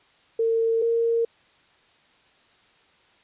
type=tone pair in turn; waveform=sine; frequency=454.6 / 462 Hz; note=A#4 / A#4; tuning=-43 / -16 cents; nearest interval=unison; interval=27 cents; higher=second; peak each=-19 dBFS; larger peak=neither; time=0.39-0.82 / 0.82-1.25 s; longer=neither; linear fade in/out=5 ms; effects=white hiss -59 dBFS RMS until 3.23 s + resampled to 8000 Hz